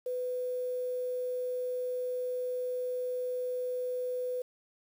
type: tone with quantisation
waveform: sine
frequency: 500 Hz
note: B4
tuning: 21 cents sharp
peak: -31 dBFS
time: 0.06-4.42 s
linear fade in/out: 5 ms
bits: 9
effects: none